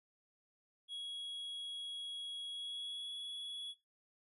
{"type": "tone with pitch glide", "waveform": "triangle", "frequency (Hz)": [3325, 3369], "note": ["G#7", "G#7"], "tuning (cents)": [1, 24], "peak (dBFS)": -40, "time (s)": [0.88, 3.75], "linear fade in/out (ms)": 50, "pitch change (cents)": 23, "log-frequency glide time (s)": [2.49, 3.14], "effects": ["noise-tail reverb RT60 0.2 s tail -20 dB re dry", "resampled to 32000 Hz"]}